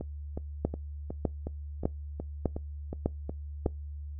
two click trains, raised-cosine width 2 ms, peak -13 / -22 dBFS, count 6 / 11, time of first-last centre 0.65-3.662 / 0.01-3.66 s, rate 1.66 / 2.74 Hz, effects noise-tail reverb RT60 0.2 s tail -24 dB re dry + added 73 Hz sine -37 dBFS peak until 4.19 s

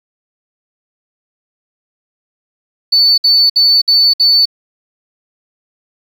sine tone bursts, 4495 Hz, C#8, 23 cents sharp, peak -5 dBFS, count 5, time 2.92-4.456 s, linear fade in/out 10 ms, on 260 ms, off 59 ms, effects tanh soft clip ceiling -2 dBFS + 7-bit

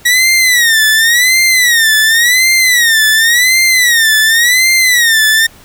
sawtooth tone with vibrato, 1911 Hz, A#6, 43 cents sharp, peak -3 dBFS, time 0.05-5.47 s, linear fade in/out 10 ms, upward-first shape sine, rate 0.91 Hz, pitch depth 160 cents each way, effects pink hiss -40 dBFS RMS until 5.64 s

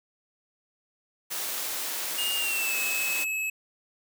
white noise, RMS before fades -32 dBFS, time 1.3-3.25 s, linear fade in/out 20 ms
square tone with pitch glide, 2834 to 2584 Hz, F7 to E7, +25 to -35 cents, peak -28 dBFS, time 2.18-3.5 s, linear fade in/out 5 ms, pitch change -160 cents, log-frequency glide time 2.34-2.77 s
effects high-pass 300 Hz 12 dB/octave

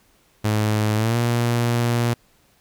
sawtooth tone with pitch glide, 107.1 to 118.83 Hz, A2 to A#2, -46 to +34 cents, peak -14 dBFS, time 0.44-2.14 s, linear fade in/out 10 ms, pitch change +180 cents, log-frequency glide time 0.95-1.17 s, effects pink hiss -59 dBFS RMS until 2.6 s

